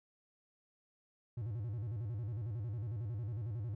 triangle tone with vibrato, 110 Hz, A2, in tune, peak -35 dBFS, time 1.37-3.75 s, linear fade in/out 5 ms, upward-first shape square, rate 11 Hz, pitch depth 160 cents each way, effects none

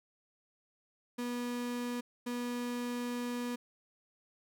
35% pulse tone bursts at uneven times, 243 Hz, B3, 28 cents flat, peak -33 dBFS, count 2, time 1.18-2.01 / 2.26-3.56 s, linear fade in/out 10 ms, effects none

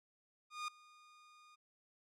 sawtooth tone with ADSR envelope, 1223 Hz, D#6, 30 cents flat, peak -34 dBFS, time 0.5-1.56 s, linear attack 180 ms, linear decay 4 ms, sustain -23 dB, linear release 17 ms, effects low-pass 7000 Hz 12 dB/octave

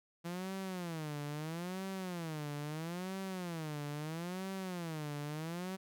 sawtooth tone with vibrato, 167.4 Hz, E3, 27 cents sharp, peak -35 dBFS, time 0.24-5.77 s, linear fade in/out 20 ms, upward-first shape sine, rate 0.76 Hz, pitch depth 240 cents each way, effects none

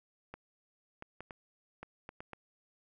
clicks, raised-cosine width 0.5 ms, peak -29 dBFS, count 8, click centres 0.34 / 1.024 / 1.206 / 1.308 / 1.83 / 2.091 / 2.205 / 2.333 s, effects none

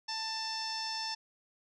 sawtooth tone with low-pass filter, 888 Hz, A5, 16 cents sharp, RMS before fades -37 dBFS, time 0.08-1.15 s, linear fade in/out 10 ms, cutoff 5300 Hz, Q 8.9, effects none

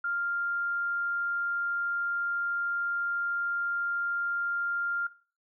sine tone, 1396.9 Hz, F6, in tune, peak -28 dBFS, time 0.04-5.07 s, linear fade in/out 5 ms, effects noise-tail reverb RT60 0.4 s tail -17 dB re dry

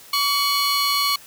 square tone cluster, 1137 / 2236 / 2966 / 4275 / 4533 Hz, C#6 / C#7 / F#7 / C8 / C#8, +44 / +14 / +4 / +36 / +38 cents, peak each -23 / -28 / -29 / -23 / -29 dBFS, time 0.13-1.16 s, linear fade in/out 5 ms, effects white hiss -45 dBFS RMS until 1.26 s

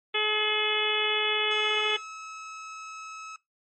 harmonic tone, 426.1 Hz, G#4, 44 cents sharp, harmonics 1 / 2 / 3 / 4 / 5 / 6 / 7 / 8, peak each -31 / -36 / -34 / -35 / -31 / -31 / -31 / -31 dBFS, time 0.14-1.97 s, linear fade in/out 10 ms
30% pulse tone, 1293 Hz, E6, 34 cents flat, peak -36 dBFS, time 1.51-3.36 s, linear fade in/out 2 ms
effects noise-tail reverb RT60 0.2 s tail -22 dB re dry + MP3 32 kbps

